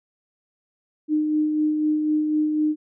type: tone with tremolo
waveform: sine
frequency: 305.3 Hz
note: D#4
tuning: 33 cents flat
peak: -17 dBFS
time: 1.08-2.76 s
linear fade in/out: 50 ms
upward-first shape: sine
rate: 4 Hz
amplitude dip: 35%
effects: none